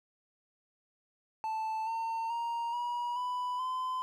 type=tone with pitch steps; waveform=triangle; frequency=880 / 906.8 / 934.5 / 963 / 992.3 / 1022.6 Hz; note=A5 / A#5 / A#5 / B5 / B5 / C6; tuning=0 / -48 / +4 / -44 / +8 / -40 cents; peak=-30 dBFS; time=1.44-4.02 s; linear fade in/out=0 ms; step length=430 ms; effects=none